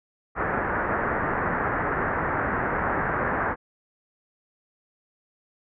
white low-pass noise, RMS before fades -26 dBFS, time 0.35-3.56 s, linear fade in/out 50 ms, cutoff 1800 Hz, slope 48 dB/octave, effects none

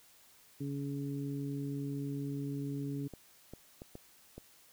harmonic tone, 140.5 Hz, C#3, 24 cents sharp, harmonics 1 / 2 / 3, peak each -38 / -38 / -47 dBFS, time 0.6-3.08 s, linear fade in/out 10 ms
clicks, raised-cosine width 2 ms, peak -32 dBFS, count 5, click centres 3.137 / 3.536 / 3.819 / 3.954 / 4.38 s
effects white hiss -62 dBFS RMS until 4.72 s

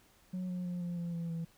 sine tone with pitch steps, 183.3 / 180.26 / 177.26 / 174.32 / 171.42 / 168.57 / 165.77 Hz, F#3 / F#3 / F3 / F3 / F3 / E3 / E3, -16 / -45 / +26 / -3 / -32 / +39 / +10 cents, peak -32 dBFS, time 0.33-1.45 s, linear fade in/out 10 ms, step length 160 ms, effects tanh soft clip ceiling -34 dBFS + pink hiss -65 dBFS RMS until 1.57 s

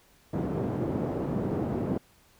pink band-pass noise, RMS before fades -30 dBFS, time 0.33-1.98 s, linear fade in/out 5 ms, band 150 to 450 Hz, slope 12 dB/octave, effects pink hiss -61 dBFS RMS until 2.39 s

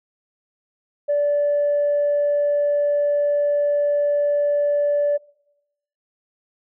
sine tone, 581 Hz, D5, 19 cents flat, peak -15 dBFS, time 1.08-5.18 s, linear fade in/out 20 ms, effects noise-tail reverb RT60 0.8 s tail -21 dB re dry + tanh soft clip ceiling -13 dBFS

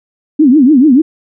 sine tone with vibrato, 277.2 Hz, C#4, in tune, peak -3 dBFS, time 0.39-1.02 s, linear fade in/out 10 ms, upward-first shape triangle, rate 6.9 Hz, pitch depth 290 cents each way, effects none

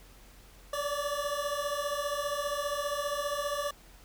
25% pulse beating tone pair, 570 / 585 Hz, C#5 / D5, +48 / -7 cents, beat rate 15 Hz, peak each -30 dBFS, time 0.73-3.71 s, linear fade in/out 5 ms, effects added 44 Hz sine -54 dBFS peak until 4.04 s + pink hiss -57 dBFS RMS until 4.04 s

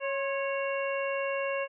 harmonic tone with a mistuned harmonic, 552 Hz, C#5, 7 cents flat, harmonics 1 / 2 / 3 / 4 / 5, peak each -30 / -37 / -39 / -40 / -38 dBFS, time 0-1.68 s, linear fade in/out 50 ms, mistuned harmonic 2, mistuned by -47 cents, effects none

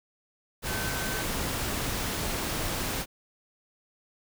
sine tone in noise, 1533 Hz, G6, 39 cents flat, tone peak -36 dBFS, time 0.66-1.25 s, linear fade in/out 50 ms, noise pink, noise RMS -31 dBFS, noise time 0.62-3.06 s, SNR -8 dB, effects none

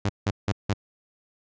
sawtooth tone bursts, 100.8 Hz, G2, 49 cents sharp, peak -18 dBFS, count 4, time 0.05-0.736 s, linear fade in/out 5 ms, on 44 ms, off 170 ms, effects resampled to 16000 Hz

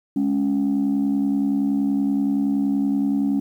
sine tone pair together, 207.7 / 278.3 Hz, G#3 / C#4, 0 / +7 cents, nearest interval perfect fourth, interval 507 cents, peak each -21 / -18 dBFS, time 0.16-3.4 s, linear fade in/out 5 ms, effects tanh soft clip ceiling -14 dBFS + 9-bit

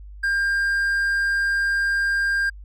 triangle tone, 1600 Hz, G6, 35 cents sharp, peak -17 dBFS, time 0.23-2.5 s, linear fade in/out 10 ms, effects added 50 Hz sine -37 dBFS peak until 2.64 s

